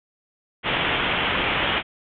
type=low-pass noise; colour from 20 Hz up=white; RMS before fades=-23 dBFS; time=0.63-1.83 s; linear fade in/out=50 ms; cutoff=3400 Hz; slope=96 dB/octave; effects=none